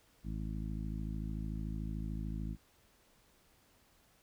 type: harmonic tone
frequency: 53.5 Hz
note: A1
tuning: 48 cents flat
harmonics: 1 / 2 / 3 / 4 / 5 / 6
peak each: -39 / -45 / -43 / -45 / -50 / -52 dBFS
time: 0.23-2.57 s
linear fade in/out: 50 ms
effects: pink hiss -68 dBFS RMS until 4.22 s